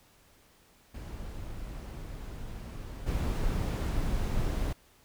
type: noise with level steps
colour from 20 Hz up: brown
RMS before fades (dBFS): -40 / -30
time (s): 0.94-4.73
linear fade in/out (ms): 5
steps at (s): 3.06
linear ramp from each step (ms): 20
effects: pink hiss -62 dBFS RMS until 5.04 s